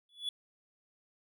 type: tone with exponential growth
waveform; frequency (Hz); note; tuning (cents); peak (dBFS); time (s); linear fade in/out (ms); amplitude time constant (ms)
triangle; 3422; A7; -49; -28; 0.09-0.29; 2; 42
effects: none